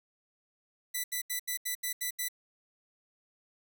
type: tone bursts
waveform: 5% pulse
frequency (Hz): 1987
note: B6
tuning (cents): +10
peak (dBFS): -21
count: 8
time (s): 0.94-2.286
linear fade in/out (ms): 10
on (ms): 100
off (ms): 78
effects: none